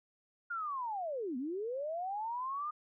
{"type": "linear two-way sweep", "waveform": "sine", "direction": "down then up", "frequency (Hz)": [1433, 238.1, 1231], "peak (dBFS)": -35, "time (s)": [0.5, 2.71], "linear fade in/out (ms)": 10, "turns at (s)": 1.37, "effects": []}